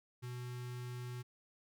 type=tone with notch filter; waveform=square; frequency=123.47 Hz; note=B2; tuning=in tune; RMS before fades=-44 dBFS; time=0.22-1.23 s; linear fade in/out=20 ms; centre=610 Hz; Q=1.5; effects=none